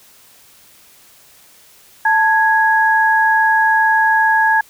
sine tone pair together, 883.6 / 1661.2 Hz, A5 / G#6, +7 / 0 cents, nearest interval major seventh, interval 1093 cents, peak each -13 dBFS, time 2.05-4.61 s, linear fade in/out 5 ms, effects white hiss -47 dBFS RMS until 4.69 s

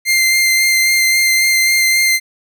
sawtooth tone with vibrato, 2093 Hz, C7, in tune, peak -7 dBFS, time 0.05-2.2 s, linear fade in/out 50 ms, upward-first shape sine, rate 3.7 Hz, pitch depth 12 cents each way, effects none

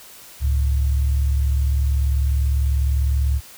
sine tone pair together, 69.3 / 109.37 Hz, C#2 / A2, 0 / -10 cents, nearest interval minor sixth, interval 790 cents, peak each -16 / -26 dBFS, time 0.4-3.41 s, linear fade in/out 50 ms, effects white hiss -43 dBFS RMS until 3.57 s

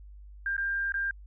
sine tone with dropouts, 1595 Hz, G6, 30 cents sharp, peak -27 dBFS, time 0.46-1.11 s, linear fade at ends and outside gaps 2 ms, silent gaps 0.567-0.579 / 0.921-0.941 s, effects added 50 Hz sine -45 dBFS peak until 1.26 s

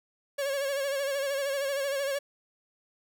45% pulse tone with vibrato, 554.4 Hz, C#5, in tune, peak -28 dBFS, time 0.38-2.19 s, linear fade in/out 10 ms, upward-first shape sine, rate 13 Hz, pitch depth 57 cents each way, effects none

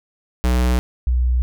square / sine tone pair in turn, 61.74 / 61.74 Hz, B1 / B1, 0 / 0 cents, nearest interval unison, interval 0 cents, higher neither, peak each -15 / -14 dBFS, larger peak second, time 0.44-0.79 / 1.07-1.42 s, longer neither, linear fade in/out 0 ms, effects none

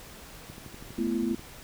click train, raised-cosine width 3 ms, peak -31 dBFS, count 12, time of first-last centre 0.5-1.394 s, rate 12.3 Hz
sine chord, A suspended second, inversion none, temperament equal with one note detuned, 220 / 246.9 / 337.5 Hz, A3 / B3 / E4, 0 / 0 / +41 cents, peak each -30 dBFS, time 0.98-1.35 s, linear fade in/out 5 ms
effects pink hiss -47 dBFS RMS until 1.63 s

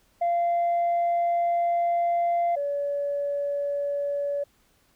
sine tone pair in turn, 690 / 570.4 Hz, F5 / C#5, -21 / +49 cents, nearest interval minor third, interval 330 cents, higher first, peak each -19 / -24 dBFS, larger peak first, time 0.21-2.56 / 2.56-4.44 s, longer first, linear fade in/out 10 ms, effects tanh soft clip ceiling -19 dBFS + pink hiss -64 dBFS RMS until 4.95 s

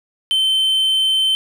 triangle tone, 3088 Hz, G7, 27 cents flat, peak -12 dBFS, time 0.31-1.35 s, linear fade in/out 0 ms, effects none

